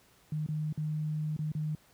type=tone with dropouts; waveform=sine; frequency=153.4 Hz; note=D#3; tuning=24 cents flat; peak=-30 dBFS; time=0.32-1.75 s; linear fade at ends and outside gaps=2 ms; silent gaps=0.463-0.487 / 0.726-0.775 / 1.365-1.39 / 1.518-1.55 s; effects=pink hiss -63 dBFS RMS until 1.93 s + high-pass 60 Hz 12 dB/octave